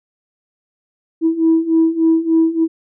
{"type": "beating tone pair", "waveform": "sine", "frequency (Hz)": [323.5, 326.9], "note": ["E4", "E4"], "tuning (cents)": [-32, -14], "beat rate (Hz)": 3.4, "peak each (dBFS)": [-15, -12], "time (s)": [1.21, 2.68], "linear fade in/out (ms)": 50, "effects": ["tanh soft clip ceiling -5 dBFS"]}